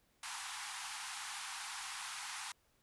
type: band-pass noise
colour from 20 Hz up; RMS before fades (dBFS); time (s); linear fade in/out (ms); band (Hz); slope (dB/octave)
pink; -45; 0.23-2.52; 2; 780 to 11000; 96
effects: pink hiss -74 dBFS RMS until 2.82 s